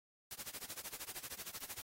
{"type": "noise with tremolo", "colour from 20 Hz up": "white", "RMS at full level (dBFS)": -44, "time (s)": [0.31, 1.82], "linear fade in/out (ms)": 0, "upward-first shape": "sine", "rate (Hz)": 13, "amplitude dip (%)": 95, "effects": ["AAC 48 kbps"]}